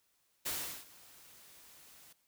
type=noise with ADSR envelope; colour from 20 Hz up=white; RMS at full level=-36 dBFS; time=0.45-2.13 s; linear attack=16 ms; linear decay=380 ms; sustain=-22 dB; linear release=7 ms; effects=white hiss -75 dBFS RMS until 2.27 s